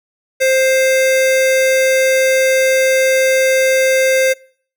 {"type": "tone pair together", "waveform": "square", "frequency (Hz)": [525, 2099], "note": ["C5", "C7"], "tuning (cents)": [6, 5], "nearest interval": "2 octaves", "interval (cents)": 2399, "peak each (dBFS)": [-12, -19], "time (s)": [0.4, 4.34], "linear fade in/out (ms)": 20, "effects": ["noise-tail reverb RT60 0.5 s tail -24 dB re dry"]}